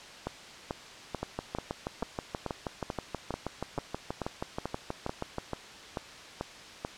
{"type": "two click trains", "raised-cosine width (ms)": 1, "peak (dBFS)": [-18, -18], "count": [16, 27], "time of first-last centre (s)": [[0.27, 6.849], [1.23, 5.383]], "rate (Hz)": [2.28, 6.26], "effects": ["white hiss -47 dBFS RMS until 6.97 s", "low-pass 5000 Hz 12 dB/octave"]}